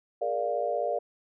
sine chord, Bb dominant seventh, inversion third, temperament equal with one note detuned, 415.3 / 471 / 587.3 / 698.5 Hz, Ab4 / Bb4 / D5 / F5, 0 / +18 / 0 / 0 cents, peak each -36 / -32 / -30 / -31 dBFS, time 0.21-0.99 s, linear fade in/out 10 ms, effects none

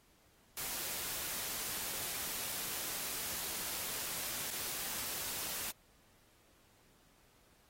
white noise with dropouts, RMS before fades -40 dBFS, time 0.57-5.71 s, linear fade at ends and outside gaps 2 ms, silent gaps 4.504-4.511 s, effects pink hiss -68 dBFS RMS until 7.69 s + AAC 48 kbps

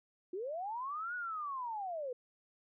sine linear two-way sweep, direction up then down, 341.4 to 1480 to 478 Hz, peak -37 dBFS, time 0.33-2.13 s, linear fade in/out 5 ms, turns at 1.15 s, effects none

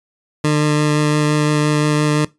20% pulse tone with vibrato, 150.2 Hz, D3, 39 cents sharp, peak -8 dBFS, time 0.44-2.25 s, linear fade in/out 5 ms, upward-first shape sine, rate 5.8 Hz, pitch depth 9 cents each way, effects noise-tail reverb RT60 0.2 s tail -20 dB re dry + resampled to 24000 Hz

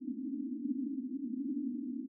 white band-pass noise, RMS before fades -38 dBFS, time 0-2.08 s, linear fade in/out 50 ms, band 230 to 300 Hz, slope 96 dB/octave, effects none

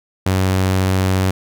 sawtooth tone, 94.2 Hz, F#2, 32 cents sharp, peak -10 dBFS, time 0.26-1.31 s, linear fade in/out 5 ms, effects none

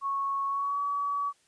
sine tone with pitch glide, 1104 to 1138.3 Hz, C#6 to C#6, -7 to +46 cents, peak -27 dBFS, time 0.01-1.33 s, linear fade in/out 50 ms, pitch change +53 cents, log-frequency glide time 0.47-0.8 s, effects white hiss -66 dBFS RMS until 1.47 s + resampled to 22050 Hz

